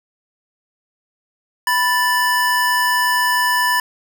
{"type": "tone pair together", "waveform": "square", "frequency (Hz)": [986.1, 1757], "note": ["B5", "A6"], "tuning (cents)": [-3, -3], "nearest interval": "minor seventh", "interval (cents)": 1000, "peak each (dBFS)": -18, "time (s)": [1.67, 3.8], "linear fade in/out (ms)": 2, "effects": []}